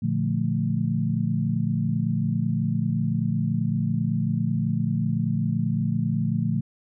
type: chord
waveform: sine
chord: Bb major seventh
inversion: none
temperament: equal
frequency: 116.54 / 146.83 / 174.61 / 220 Hz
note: Bb2 / D3 / F3 / A3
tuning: 0 / 0 / 0 / 0 cents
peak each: -27 dBFS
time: 0.02-6.61 s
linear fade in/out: 10 ms
effects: none

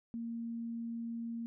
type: tone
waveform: sine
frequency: 231.6 Hz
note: A#3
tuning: 11 cents flat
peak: -37 dBFS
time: 0.14-1.46 s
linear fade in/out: 0 ms
effects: none

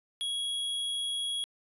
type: tone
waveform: square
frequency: 3322 Hz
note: G#7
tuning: in tune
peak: -31 dBFS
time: 0.21-1.44 s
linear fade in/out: 0 ms
effects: resampled to 24000 Hz

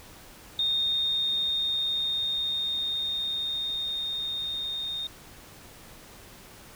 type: tone with level ramp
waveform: sine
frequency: 3678 Hz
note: A#7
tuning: 24 cents flat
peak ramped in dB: -23 to -30 dBFS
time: 0.59-5.07 s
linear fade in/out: 2 ms
effects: pink hiss -49 dBFS RMS until 6.75 s

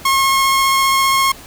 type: tone with vibrato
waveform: sawtooth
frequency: 1081 Hz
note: C#6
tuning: 44 cents flat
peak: -8 dBFS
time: 0.05-1.32 s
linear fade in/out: 5 ms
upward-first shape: sine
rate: 15 Hz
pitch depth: 8 cents each way
effects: pink hiss -37 dBFS RMS until 1.46 s

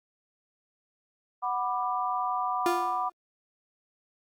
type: chord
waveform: sine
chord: B minor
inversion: second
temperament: just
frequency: 740.8 / 987.8 / 1185.3 Hz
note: F#5 / B5 / D6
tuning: +2 / 0 / +16 cents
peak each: -31 / -31 / -31 dBFS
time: 1.42-3.1 s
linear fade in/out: 20 ms
type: tone with exponential decay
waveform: 35% pulse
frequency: 349 Hz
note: F4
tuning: 1 cent flat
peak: -21 dBFS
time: 2.66-3.12 s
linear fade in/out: 1 ms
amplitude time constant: 100 ms
effects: Opus 48 kbps

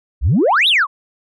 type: exponential two-way sweep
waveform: sine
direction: up then down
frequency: 51.91 to 3951 to 1019 Hz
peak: -9 dBFS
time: 0.21-0.87 s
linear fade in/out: 50 ms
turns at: 0.68 s
effects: tanh soft clip ceiling -7 dBFS

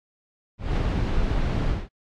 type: noise with ADSR envelope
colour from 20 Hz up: brown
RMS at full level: -21 dBFS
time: 0.58-1.89 s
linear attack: 190 ms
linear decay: 18 ms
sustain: -2 dB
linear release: 210 ms
effects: low-pass 4000 Hz 12 dB/octave + AAC 64 kbps

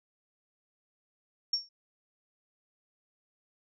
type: tone with exponential decay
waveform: sine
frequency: 5500 Hz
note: F8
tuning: 27 cents flat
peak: -23 dBFS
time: 1.53-1.69 s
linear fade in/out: 5 ms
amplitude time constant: 34 ms
effects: none

